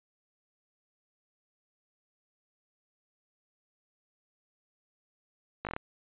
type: slowing click train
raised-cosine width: 0.5 ms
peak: -19 dBFS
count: 6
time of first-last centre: 5.65-5.764 s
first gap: 18 ms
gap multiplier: 1.12
effects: resampled to 8000 Hz